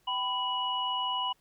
sine tone cluster, 771 / 996 / 2927 Hz, G5 / B5 / F#7, -29 / +14 / -19 cents, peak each -38 / -31 / -32 dBFS, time 0.07-1.33 s, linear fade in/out 10 ms, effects pink hiss -69 dBFS RMS until 1.4 s

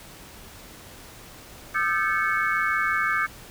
sine tone cluster, 1214 / 1320 / 1553 / 1728 / 2207 Hz, D#6 / E6 / G6 / A6 / C#7, -43 / +2 / -17 / -32 / -8 cents, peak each -27 / -30 / -26 / -29 / -28 dBFS, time 1.74-3.27 s, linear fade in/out 20 ms, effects pink hiss -45 dBFS RMS until 3.5 s

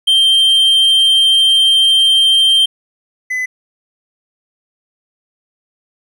triangle tone pair in turn, 3153 / 2013 Hz, G7 / B6, +9 / +33 cents, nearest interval minor sixth, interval 776 cents, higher first, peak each -6 / -14 dBFS, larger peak first, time 0.07-2.66 / 3.3-3.46 s, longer first, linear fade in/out 10 ms, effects none

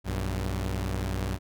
sawtooth tone pair together, 60.2 / 95.56 Hz, B1 / G2, -44 / -44 cents, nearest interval minor sixth, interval 800 cents, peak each -27 dBFS, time 0.04-1.39 s, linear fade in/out 50 ms, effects none

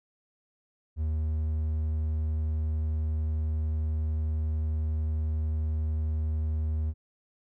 triangle tone, 77.78 Hz, D#2, in tune, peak -24 dBFS, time 0.96-6.94 s, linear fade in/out 50 ms, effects none

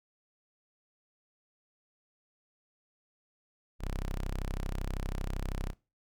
sawtooth tone, 32.7 Hz, C1, in tune, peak -29 dBFS, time 3.79-5.74 s, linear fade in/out 50 ms, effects noise-tail reverb RT60 0.3 s tail -21 dB re dry

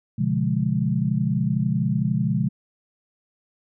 sine chord, B diminished seventh, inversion none, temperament equal with one note detuned, 123.47 / 143.64 / 174.61 / 207.7 Hz, B2 / D3 / F3 / Ab3, 0 / -38 / 0 / 0 cents, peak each -25 dBFS, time 0.18-2.49 s, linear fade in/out 10 ms, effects none

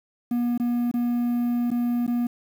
triangle tone with dropouts, 240.5 Hz, B3, 46 cents flat, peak -19 dBFS, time 0.31-2.27 s, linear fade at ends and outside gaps 5 ms, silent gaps 0.578-0.598 / 0.914-0.939 / 1.705-1.714 / 2.066-2.077 s, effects 8-bit

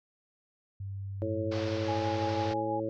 sine tone, 98 Hz, G2, in tune, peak -35 dBFS, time 0.8-2.52 s, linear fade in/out 5 ms
harmonic tone, 110 Hz, A2, in tune, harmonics 1 / 2 / 3 / 4 / 5, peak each -40 / -44 / -34 / -39 / -34 dBFS, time 1.22-2.89 s, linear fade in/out 0 ms
pink band-pass noise, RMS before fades -42 dBFS, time 1.51-2.54 s, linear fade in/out 10 ms, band 420 to 5500 Hz, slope 48 dB/octave
sine tone with tremolo, 830.6 Hz, G#5, in tune, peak -31 dBFS, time 1.88-2.8 s, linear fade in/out 5 ms, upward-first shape sine, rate 6.1 Hz, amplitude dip 45%
effects none

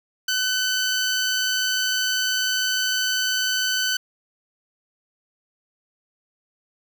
15% pulse tone, 1511 Hz, F#6, 36 cents sharp, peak -14 dBFS, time 0.28-3.97 s, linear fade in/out 5 ms, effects none

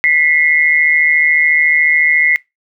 sine tone pair together, 1983 / 2137 Hz, B6 / C7, +7 / +36 cents, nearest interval minor second, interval 129 cents, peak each -11 dBFS, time 0.04-2.36 s, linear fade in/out 0 ms, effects noise-tail reverb RT60 0.2 s tail -23 dB re dry

